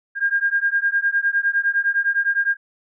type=beating tone pair; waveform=sine; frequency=1608 / 1617.8 Hz; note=G6 / G#6; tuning=+44 / -46 cents; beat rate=9.8 Hz; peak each=-20 dBFS; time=0.15-2.57 s; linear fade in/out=50 ms; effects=none